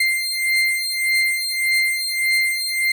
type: beating tone pair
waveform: 35% pulse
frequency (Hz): 2093 / 2094.7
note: C7 / C7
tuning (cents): 0 / +1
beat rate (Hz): 1.7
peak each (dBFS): -19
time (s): 0-2.92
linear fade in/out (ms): 5
effects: none